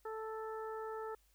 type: harmonic tone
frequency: 439.8 Hz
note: A4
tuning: 1 cent flat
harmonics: 1 / 2 / 3 / 4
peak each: -42 / -47 / -48 / -56 dBFS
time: 0.05-1.15 s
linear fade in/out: 5 ms
effects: added 50 Hz sine -70 dBFS peak until 1.34 s + white hiss -74 dBFS RMS until 1.34 s